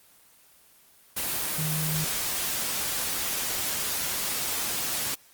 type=tone in noise; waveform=sine; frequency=155.56 Hz; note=D#3; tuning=in tune; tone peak=-28 dBFS; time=1.58-2.05 s; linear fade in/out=10 ms; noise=white; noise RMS=-29 dBFS; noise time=1.16-5.15 s; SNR=-2 dB; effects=white hiss -57 dBFS RMS until 5.33 s + Opus 24 kbps